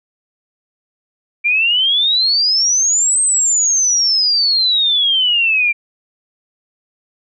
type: exponential two-way sweep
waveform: sine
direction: up then down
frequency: 2349 to 8372 to 2349 Hz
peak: -11 dBFS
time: 1.44-5.73 s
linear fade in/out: 20 ms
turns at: 3.21 s
effects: none